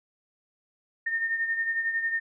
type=beating tone pair; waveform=sine; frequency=1823 / 1834 Hz; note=A#6 / A#6; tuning=-39 / -29 cents; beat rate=11 Hz; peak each=-26 / -34 dBFS; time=1.06-2.2 s; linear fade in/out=10 ms; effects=none